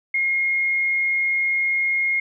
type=tone; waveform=sine; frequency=2145 Hz; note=C7; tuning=42 cents sharp; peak=-18 dBFS; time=0.14-2.2 s; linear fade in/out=5 ms; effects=none